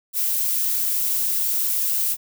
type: noise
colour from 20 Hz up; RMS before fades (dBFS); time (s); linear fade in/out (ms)
violet; -22; 0.13-2.17; 50
effects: none